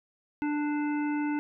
harmonic tone with a mistuned harmonic, 295.6 Hz, D4, 11 cents sharp, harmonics 1 / 3 / 5 / 7 / 9, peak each -27 / -37 / -41 / -44 / -46 dBFS, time 0.42-1.39 s, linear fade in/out 0 ms, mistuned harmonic 9, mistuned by -25 cents, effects none

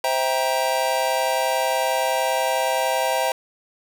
square chord, C dominant seventh, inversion none, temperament just, 523.3 / 654.1 / 784.9 / 941.9 Hz, C5 / E5 / G5 / Bb5, 0 / -14 / +2 / +18 cents, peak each -26 dBFS, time 0.04-3.32 s, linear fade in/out 2 ms, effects none

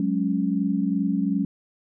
sine chord, F# suspended second, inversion none, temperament equal, 185 / 207.7 / 277.2 Hz, F#3 / G#3 / C#4, 0 / 0 / 0 cents, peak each -25 dBFS, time 0-1.45 s, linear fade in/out 2 ms, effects none

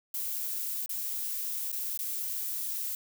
violet noise with dropouts, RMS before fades -34 dBFS, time 0.14-2.95 s, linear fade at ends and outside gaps 2 ms, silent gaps 0.861-0.893 / 1.718-1.726 / 1.975-1.99 s, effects none

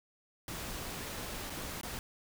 pink noise with dropouts, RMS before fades -41 dBFS, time 0.48-1.99 s, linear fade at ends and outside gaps 1 ms, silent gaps 1.498-1.502 / 1.812-1.832 s, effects none

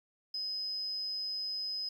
sine tone, 5050 Hz, D#8, 25 cents sharp, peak -34 dBFS, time 0.34-1.89 s, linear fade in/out 5 ms, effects 10-bit

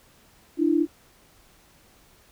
sine tone pair together, 298.5 / 335.1 Hz, D4 / E4, +28 / +29 cents, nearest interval major second, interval 201 cents, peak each -21 / -21 dBFS, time 0.57-0.87 s, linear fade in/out 50 ms, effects pink hiss -57 dBFS RMS until 2.31 s

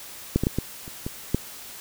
clicks, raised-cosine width 3 ms, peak -6 / -10 / -8 / -10 / -26 / -16 / -7 dBFS, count 7, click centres 0.36 / 0.436 / 0.469 / 0.586 / 0.879 / 1.065 / 1.346 s, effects white hiss -41 dBFS RMS until 1.8 s

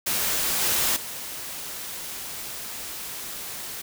white noise with level steps, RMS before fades -25 / -23 / -35 dBFS, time 0.06-3.82 s, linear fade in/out 10 ms, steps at 0.61 / 0.96 s, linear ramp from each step 5 ms, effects none

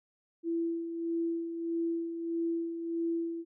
sine tone with tremolo, 334.1 Hz, E4, 23 cents sharp, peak -28 dBFS, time 0.43-3.45 s, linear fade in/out 50 ms, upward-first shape sine, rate 1.6 Hz, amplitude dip 55%, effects none

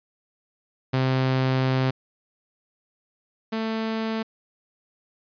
sawtooth tone pair in turn, 130.81 / 222.2 Hz, C3 / A3, 0 / +17 cents, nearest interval major sixth, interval 917 cents, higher second, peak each -16 / -21 dBFS, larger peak first, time 0.93-1.91 / 3.52-4.23 s, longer first, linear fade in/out 10 ms, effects resampled to 11025 Hz

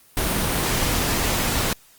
pink noise, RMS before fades -22 dBFS, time 0.17-1.73 s, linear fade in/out 2 ms, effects white hiss -53 dBFS RMS until 1.98 s + Opus 32 kbps

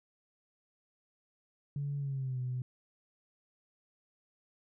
sine tone with pitch glide, 142.4 to 126.13 Hz, C#3 to B2, +47 to +37 cents, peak -32 dBFS, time 1.76-2.62 s, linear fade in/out 2 ms, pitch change -210 cents, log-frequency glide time 1.98-2.4 s, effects tanh soft clip ceiling -28 dBFS

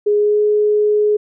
sine tone with pitch glide, 415.3 to 420.1 Hz, G#4 to G#4, 0 to +20 cents, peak -11 dBFS, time 0.06-1.17 s, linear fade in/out 10 ms, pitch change +20 cents, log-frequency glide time 0.17-0.41 s, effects none

